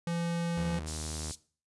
square tone, 170 Hz, F3, 46 cents flat, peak -31 dBFS, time 0.07-0.79 s, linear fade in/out 2 ms
sawtooth tone with vibrato, 77.78 Hz, D#2, in tune, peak -33 dBFS, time 0.57-1.32 s, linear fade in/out 5 ms, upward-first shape triangle, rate 11 Hz, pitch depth 19 cents each way
white band-pass noise, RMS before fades -42 dBFS, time 0.86-1.36 s, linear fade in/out 20 ms, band 3900 to 9600 Hz, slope 24 dB/octave
effects noise-tail reverb RT60 0.4 s tail -19 dB re dry + resampled to 24000 Hz

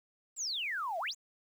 sine exponential two-way sweep, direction down then up, 7902 to 633 to 7902 Hz, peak -33 dBFS, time 0.36-1.15 s, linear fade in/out 50 ms, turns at 0.99 s, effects 10-bit

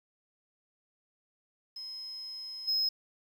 sine tone with level steps, 5130 Hz, E8, 48 cents flat, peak -39 / -24 dBFS, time 1.76-2.89 s, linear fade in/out 5 ms, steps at 2.67 s, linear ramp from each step 20 ms, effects tanh soft clip ceiling -25 dBFS + 10-bit

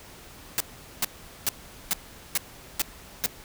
white noise bursts, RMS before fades -24 dBFS, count 7, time 0.58-3.261 s, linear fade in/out 0 ms, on 23 ms, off 420 ms, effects pink hiss -47 dBFS RMS until 3.44 s

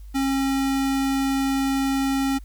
square tone, 271.1 Hz, C#4, 38 cents flat, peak -21 dBFS, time 0.14-2.39 s, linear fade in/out 20 ms, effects added 50 Hz sine -37 dBFS peak until 2.44 s + white hiss -61 dBFS RMS until 2.44 s

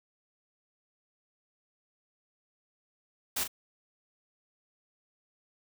white noise with echo, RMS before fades -31 dBFS, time 3.36-3.44 s, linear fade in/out 10 ms, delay 39 ms, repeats 1, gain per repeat -8 dB, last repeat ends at 3.479 s, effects none

